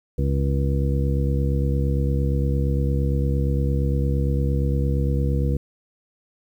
harmonic tone, 68.7 Hz, C#2, 15 cents flat, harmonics 1 / 2 / 3 / 4 / 5 / 7, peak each -21 / -23 / -30 / -32 / -34 / -31 dBFS, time 0.18-5.57 s, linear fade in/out 5 ms, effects 9-bit

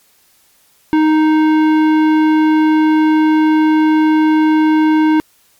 sine tone with tanh clipping, 311.1 Hz, D#4, in tune, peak -10 dBFS, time 0.93-5.2 s, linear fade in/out 0 ms, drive 15 dB, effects white hiss -53 dBFS RMS until 5.59 s + MP3 96 kbps

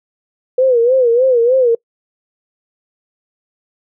sine tone with vibrato, 493.9 Hz, B4, in tune, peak -8 dBFS, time 0.58-1.75 s, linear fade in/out 5 ms, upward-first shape sine, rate 3.3 Hz, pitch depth 120 cents each way, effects noise-tail reverb RT60 0.1 s tail -25 dB re dry

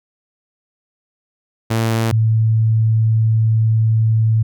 sawtooth / sine tone pair in turn, 113.1 / 111.16 Hz, A2 / A2, +48 / +18 cents, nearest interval unison, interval 30 cents, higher first, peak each -11 dBFS, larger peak neither, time 1.7-2.12 / 2.12-4.43 s, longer second, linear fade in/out 10 ms, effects none

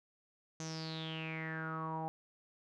sawtooth tone with low-pass filter sweep, 160 Hz, D#3, 49 cents sharp, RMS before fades -41 dBFS, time 0.6-2.08 s, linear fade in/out 0 ms, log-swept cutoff 6400 to 800 Hz, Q 9.4, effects none

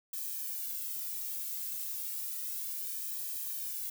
violet noise with flanger, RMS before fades -38 dBFS, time 0.13-3.9 s, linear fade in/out 5 ms, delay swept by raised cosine 1.4 to 2.08 ms, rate 0.32 Hz, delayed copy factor -0.95, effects none

